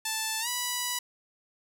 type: tone with pitch glide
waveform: 5% pulse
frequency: 880 to 982.1 Hz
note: A5 to B5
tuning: 0 to -10 cents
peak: -17 dBFS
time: 0.05-0.99 s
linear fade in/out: 5 ms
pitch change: +190 cents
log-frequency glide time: 0.4-0.48 s
effects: none